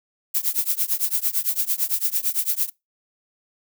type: noise with tremolo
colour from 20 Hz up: violet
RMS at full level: -19 dBFS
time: 0.34-2.7 s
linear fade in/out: 10 ms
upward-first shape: triangle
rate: 8.9 Hz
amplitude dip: 100%
effects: noise-tail reverb RT60 0.2 s tail -22 dB re dry